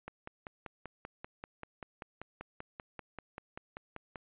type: click train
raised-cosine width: 0.5 ms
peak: -27 dBFS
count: 22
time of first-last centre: 0.08-4.158 s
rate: 5.15 Hz
effects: resampled to 8000 Hz